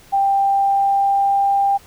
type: tone with pitch glide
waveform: sine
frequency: 789 to 794.9 Hz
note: G5 to G5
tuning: +11 to +24 cents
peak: -13 dBFS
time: 0.12-1.78 s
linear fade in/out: 20 ms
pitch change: +13 cents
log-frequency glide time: 0.25-1.48 s
effects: pink hiss -47 dBFS RMS until 1.86 s